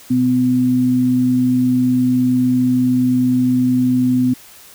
sine tone pair together, 123.55 / 252.3 Hz, B2 / B3, +1 / +37 cents, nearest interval octave, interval 1236 cents, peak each -22 / -12 dBFS, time 0.1-4.34 s, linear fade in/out 10 ms, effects white hiss -42 dBFS RMS until 4.74 s

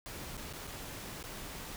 pink noise with dropouts, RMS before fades -44 dBFS, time 0.06-1.76 s, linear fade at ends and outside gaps 0 ms, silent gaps 0.369-0.376 / 0.527-0.535 / 0.67-0.674 / 1.228-1.239 s, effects none

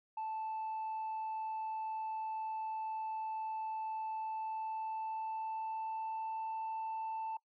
sine tone with pitch glide, 878 to 886.2 Hz, A5 to A5, -4 to +12 cents, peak -35 dBFS, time 0.17-7.37 s, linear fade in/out 5 ms, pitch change +16 cents, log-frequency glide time 4.13-6.47 s, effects noise-tail reverb RT60 0.1 s tail -21 dB re dry + tanh soft clip ceiling -35 dBFS

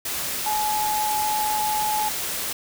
sine tone in noise, 851 Hz, G#5, 42 cents sharp, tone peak -22 dBFS, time 0.46-2.09 s, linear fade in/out 5 ms, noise white, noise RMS -28 dBFS, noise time 0.05-2.53 s, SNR +3 dB, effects none

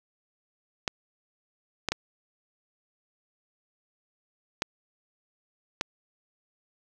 clicks, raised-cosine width 0.2 ms, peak -9 dBFS, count 5, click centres 0.878 / 1.887 / 1.92 / 4.621 / 5.811 s, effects none

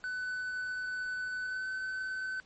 triangle tone with pitch glide, 1500 to 1521.8 Hz, F#6 to F#6, +23 to +48 cents, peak -32 dBFS, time 0.04-2.4 s, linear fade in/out 0 ms, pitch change +25 cents, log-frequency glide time 1.39-1.68 s, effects pink hiss -62 dBFS RMS until 2.45 s + MP3 32 kbps

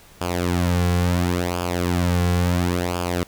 sawtooth tone with flanger, 88.3 Hz, F2, 20 cents sharp, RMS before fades -21 dBFS, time 0.21-3.23 s, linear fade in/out 0 ms, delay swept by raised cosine 0.5 to 3.3 ms, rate 0.72 Hz, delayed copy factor -0.7, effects pink hiss -49 dBFS RMS until 3.27 s

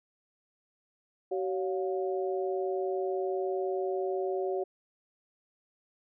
sine tone cluster, 379.8 / 561 / 711 Hz, F#4 / C#5 / F5, +45 / +21 / +31 cents, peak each -30 / -36 / -37 dBFS, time 1.31-4.64 s, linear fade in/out 10 ms, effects none

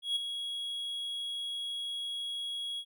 triangle tone with ADSR envelope, 3322 Hz, G#7, in tune, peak -25 dBFS, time 0.02-2.85 s, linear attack 140 ms, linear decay 12 ms, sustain -8 dB, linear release 66 ms, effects none

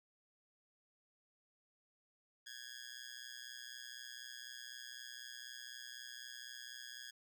15% pulse tone with amplitude modulation, 1661.2 Hz, G#6, in tune, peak -38 dBFS, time 2.46-7.11 s, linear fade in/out 10 ms, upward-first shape sine, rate 124 Hz, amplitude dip 95%, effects none

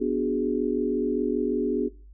sine chord, G# half-diminished seventh, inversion first, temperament equal, 246.9 / 293.7 / 370 / 415.3 Hz, B3 / D4 / F#4 / G#4, 0 / 0 / 0 / 0 cents, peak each -28 dBFS, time 0-1.89 s, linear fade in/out 20 ms, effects noise-tail reverb RT60 0.4 s tail -22 dB re dry + added 50 Hz sine -45 dBFS peak until 2.13 s

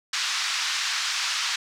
white band-pass noise, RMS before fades -27 dBFS, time 0.13-1.56 s, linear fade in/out 5 ms, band 1100 to 5800 Hz, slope 24 dB/octave, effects none

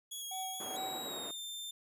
15% pulse tone with vibrato, 3322 Hz, G#7, in tune, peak -34 dBFS, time 0.11-0.77 s, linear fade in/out 10 ms, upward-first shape square, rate 4.7 Hz, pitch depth 16 cents each way
triangle tone with tremolo, 758 Hz, F#5, 42 cents sharp, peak -36 dBFS, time 0.31-1.08 s, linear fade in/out 5 ms, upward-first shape triangle, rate 2.4 Hz, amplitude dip 85%
white band-pass noise, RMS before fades -46 dBFS, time 0.6-1.31 s, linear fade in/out 2 ms, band 250 to 760 Hz, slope 12 dB/octave
sawtooth tone with pitch glide, 3837 to 3580 Hz, A#7 to A7, +49 to +29 cents, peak -38 dBFS, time 0.76-1.71 s, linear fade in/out 5 ms, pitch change -120 cents, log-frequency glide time 1.06-1.39 s
effects none

